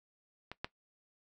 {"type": "clicks", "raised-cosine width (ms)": 0.3, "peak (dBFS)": [-26, -19], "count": 2, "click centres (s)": [0.516, 0.645], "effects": ["noise-tail reverb RT60 0.1 s tail -18 dB re dry"]}